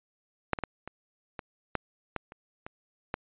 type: clicks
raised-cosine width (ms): 0.5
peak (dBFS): -9 / -19 / -15 / -24 / -21 / -12 / -16 / -30 / -24 / -15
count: 10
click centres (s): 0.533 / 0.588 / 0.637 / 0.876 / 1.392 / 1.753 / 2.163 / 2.321 / 2.665 / 3.141
effects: resampled to 8000 Hz